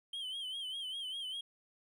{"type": "tone with vibrato", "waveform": "triangle", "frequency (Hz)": 3136, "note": "G7", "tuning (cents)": 0, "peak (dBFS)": -37, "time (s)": [0.13, 1.41], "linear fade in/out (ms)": 5, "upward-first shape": "sine", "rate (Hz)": 5, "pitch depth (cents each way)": 85, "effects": []}